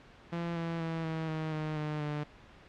sawtooth tone with pitch steps, 170 / 166.79 / 163.64 / 160.55 / 157.52 / 154.55 / 151.63 / 148.76 Hz, F3 / E3 / E3 / E3 / D#3 / D#3 / D#3 / D3, -46 / +21 / -12 / -45 / +22 / -11 / -44 / +23 cents, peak -29 dBFS, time 0.32-2.24 s, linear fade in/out 10 ms, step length 240 ms, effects pink hiss -55 dBFS RMS until 2.68 s + low-pass 3000 Hz 12 dB/octave

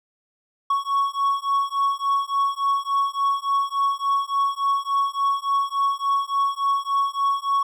triangle beating tone pair, 1108.7 / 1112.2 Hz, C#6 / C#6, 0 / +5 cents, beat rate 3.5 Hz, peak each -21 dBFS, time 0.7-7.63 s, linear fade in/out 5 ms, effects none

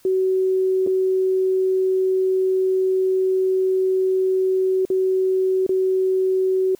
sine tone with dropouts, 376.3 Hz, F#4, 29 cents sharp, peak -16 dBFS, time 0.05-6.75 s, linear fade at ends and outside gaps 2 ms, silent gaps 0.865-0.872 / 4.852-4.901 / 5.665-5.692 s, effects white hiss -55 dBFS RMS until 6.79 s

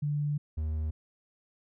sine / triangle tone pair in turn, 146.83 / 77.78 Hz, D3 / D#2, 0 / 0 cents, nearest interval major seventh, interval 1100 cents, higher first, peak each -27 dBFS, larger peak neither, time 0.02-0.38 / 0.57-0.91 s, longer first, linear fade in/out 10 ms, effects none

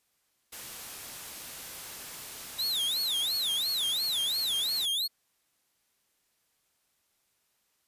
white noise, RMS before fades -42 dBFS, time 0.52-4.86 s, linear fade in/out 10 ms
45% pulse tone with vibrato, 3729 Hz, A#7, in tune, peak -27 dBFS, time 2.58-5.08 s, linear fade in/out 20 ms, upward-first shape sine, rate 2.9 Hz, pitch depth 270 cents each way
effects white hiss -74 dBFS RMS until 7.87 s + resampled to 32000 Hz

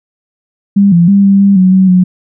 sine tone with pitch steps, 199.8 / 171.2 / 199.1 / 197 / 198.6 / 185.5 / 188.8 / 182.3 Hz, G3 / F3 / G3 / G3 / G3 / F#3 / F#3 / F#3, +33 / -34 / +27 / +9 / +23 / +5 / +35 / -25 cents, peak -3 dBFS, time 0.76-2.04 s, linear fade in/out 10 ms, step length 160 ms, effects none

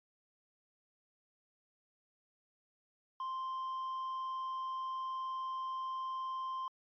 triangle tone, 1046.5 Hz, C6, in tune, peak -35 dBFS, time 3.2-6.68 s, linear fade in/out 2 ms, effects resampled to 11025 Hz

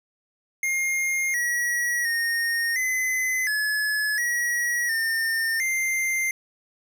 square tone with pitch steps, 2127 / 1919 / 1850 / 2033 / 1707 / 1914 / 1813 / 2094 Hz, C7 / A#6 / A#6 / B6 / G#6 / A#6 / A#6 / C7, +28 / +50 / -14 / +50 / +47 / +45 / -49 / +1 cents, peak -23 dBFS, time 0.63-6.31 s, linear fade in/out 2 ms, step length 710 ms, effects none

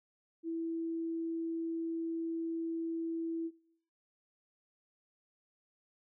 sine tone, 329.6 Hz, E4, in tune, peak -34 dBFS, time 0.43-3.51 s, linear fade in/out 50 ms, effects noise-tail reverb RT60 0.7 s tail -22 dB re dry

